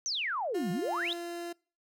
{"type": "exponential two-way sweep", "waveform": "sine", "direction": "down then up", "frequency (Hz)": [6390, 161.2, 3967], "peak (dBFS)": -30, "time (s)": [0.06, 1.13], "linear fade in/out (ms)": 0, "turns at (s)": 0.71}
{"type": "tone with pitch glide", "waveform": "30% pulse", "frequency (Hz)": [355.3, 344], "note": ["F4", "F4"], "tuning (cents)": [30, -26], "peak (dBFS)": -34, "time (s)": [0.54, 1.53], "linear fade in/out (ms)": 10, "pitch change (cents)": -56, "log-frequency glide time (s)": [0.71, 1.01]}
{"effects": ["noise-tail reverb RT60 0.4 s tail -25 dB re dry"]}